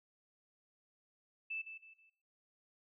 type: tone with echo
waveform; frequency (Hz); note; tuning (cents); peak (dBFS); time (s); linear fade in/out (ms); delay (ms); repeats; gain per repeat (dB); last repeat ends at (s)
sine; 2637; E7; 0; -38; 1.5-1.62; 10; 160; 3; -9; 2.1
effects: noise-tail reverb RT60 0.8 s tail -20 dB re dry